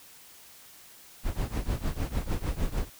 brown noise with tremolo, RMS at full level -26 dBFS, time 1.23-2.9 s, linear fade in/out 50 ms, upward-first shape triangle, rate 6.6 Hz, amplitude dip 95%, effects white hiss -52 dBFS RMS until 2.99 s

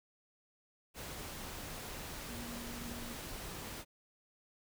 sine tone in noise, 237.5 Hz, A#3, 33 cents sharp, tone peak -46 dBFS, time 2.26-3.17 s, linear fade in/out 50 ms, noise pink, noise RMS -45 dBFS, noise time 0.94-3.85 s, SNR -4 dB, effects none

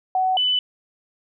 sine tone pair in turn, 749 / 2996 Hz, F#5 / F#7, +21 / +21 cents, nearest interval 2 octaves, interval 2400 cents, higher second, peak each -17 dBFS, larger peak neither, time 0.15-0.37 / 0.37-0.59 s, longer neither, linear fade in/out 2 ms, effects none

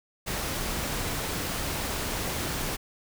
pink noise, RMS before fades -31 dBFS, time 0.26-2.77 s, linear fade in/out 20 ms, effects none

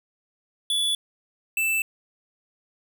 square tone pair in turn, 3439 / 2648 Hz, A7 / E7, -40 / +7 cents, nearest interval perfect fourth, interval 453 cents, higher first, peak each -22 dBFS, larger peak neither, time 0.7-0.95 / 1.57-1.82 s, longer neither, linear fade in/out 2 ms, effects none

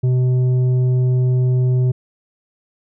triangle tone with tanh clipping, 126.7 Hz, B2, 45 cents sharp, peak -14 dBFS, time 0.03-1.92 s, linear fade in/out 10 ms, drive 11 dB, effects none

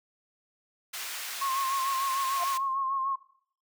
pink high-pass noise, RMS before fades -37 dBFS, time 0.93-2.58 s, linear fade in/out 10 ms, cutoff 1500 Hz, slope 12 dB/octave
sine tone with vibrato, 1076 Hz, C6, 48 cents sharp, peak -27 dBFS, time 1.41-3.16 s, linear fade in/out 10 ms, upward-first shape sine, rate 6.7 Hz, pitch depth 43 cents each way
sine tone with exponential growth, 700 Hz, F5, 4 cents sharp, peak -29 dBFS, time 2.32-2.44 s, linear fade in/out 5 ms, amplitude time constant 24 ms
effects noise-tail reverb RT60 0.6 s tail -20 dB re dry

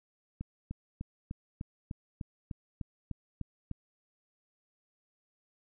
click train, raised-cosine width 5 ms, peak -25 dBFS, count 12, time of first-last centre 0.41-3.713 s, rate 3.33 Hz, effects none

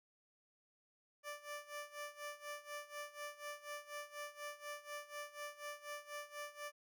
15% pulse tone with tremolo, 587.3 Hz, D5, in tune, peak -37 dBFS, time 1.23-6.72 s, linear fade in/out 50 ms, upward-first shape sine, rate 4.1 Hz, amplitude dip 85%, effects none

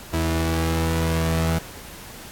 sawtooth tone pair together, 81.6 / 163.39 Hz, E2 / E3, -17 / -15 cents, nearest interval octave, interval 1202 cents, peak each -18 dBFS, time 0.13-1.59 s, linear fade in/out 10 ms, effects pink hiss -40 dBFS RMS until 2.31 s + AAC 64 kbps

